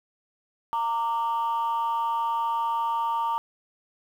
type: tone pair together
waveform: sine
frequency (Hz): 920 / 1174.7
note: A#5 / D6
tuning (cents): -23 / 0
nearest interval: major third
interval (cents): 423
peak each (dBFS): -23 / -28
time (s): 0.73-3.38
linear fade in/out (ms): 0
effects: tanh soft clip ceiling -20 dBFS + 9-bit